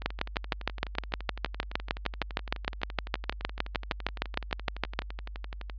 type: two click trains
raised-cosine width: 0.3 ms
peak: -23 / -10 dBFS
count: 68 / 33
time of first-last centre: 0.02-5.698 / 0.06-4.991 s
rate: 11.8 / 6.49 Hz
effects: added 50 Hz sine -38 dBFS peak until 5.78 s + resampled to 11025 Hz